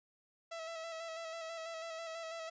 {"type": "tone with vibrato", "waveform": "sawtooth", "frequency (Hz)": 656, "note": "E5", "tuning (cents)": -9, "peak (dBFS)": -38, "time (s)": [0.51, 2.5], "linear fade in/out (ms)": 10, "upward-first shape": "square", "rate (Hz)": 6.1, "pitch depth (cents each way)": 26, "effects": ["resampled to 16000 Hz"]}